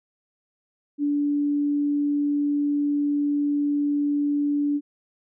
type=tone; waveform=sine; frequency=289.8 Hz; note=D4; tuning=23 cents flat; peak=-20 dBFS; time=0.98-4.81 s; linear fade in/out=50 ms; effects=none